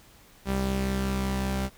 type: tone pair together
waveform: sawtooth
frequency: 65.41 / 196 Hz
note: C2 / G3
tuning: 0 / 0 cents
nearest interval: octave + perfect fifth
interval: 1900 cents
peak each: -25 dBFS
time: 0.45-1.7 s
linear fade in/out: 50 ms
effects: pink hiss -55 dBFS RMS until 1.77 s